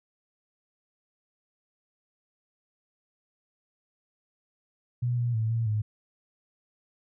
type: tone with pitch steps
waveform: sine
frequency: 121.9 / 120 / 110.9 / 114.8 / 106.9 Hz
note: B2 / B2 / A2 / A#2 / A2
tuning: -22 / -49 / +14 / -26 / -49 cents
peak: -24 dBFS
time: 5.02-5.82 s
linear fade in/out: 10 ms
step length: 160 ms
effects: none